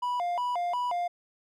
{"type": "tone with vibrato", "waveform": "triangle", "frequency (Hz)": 830.6, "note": "G#5", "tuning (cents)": 0, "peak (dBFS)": -25, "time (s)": [0.02, 1.08], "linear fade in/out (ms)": 10, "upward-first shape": "square", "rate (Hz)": 2.8, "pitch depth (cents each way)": 290, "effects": []}